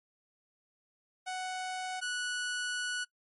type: tone pair in turn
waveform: sawtooth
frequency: 742 / 1473.7 Hz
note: F#5 / F#6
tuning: +5 / -7 cents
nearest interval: octave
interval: 1188 cents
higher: second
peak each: -31 / -29 dBFS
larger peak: second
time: 1.26-2.01 / 2.01-3.05 s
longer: second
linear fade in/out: 20 ms
effects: noise-tail reverb RT60 0.1 s tail -21 dB re dry + MP3 48 kbps